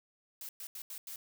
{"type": "noise bursts at uneven times", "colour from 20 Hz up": "blue", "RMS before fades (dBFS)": -44, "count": 5, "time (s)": [[0.41, 0.49], [0.6, 0.67], [0.75, 0.82], [0.9, 0.98], [1.07, 1.16]], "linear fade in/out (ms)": 2, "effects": []}